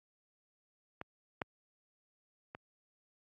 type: clicks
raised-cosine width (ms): 0.5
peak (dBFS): -26 / -19 / -29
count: 3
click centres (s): 1.014 / 1.418 / 2.549
effects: high-pass 80 Hz 12 dB/octave + AAC 48 kbps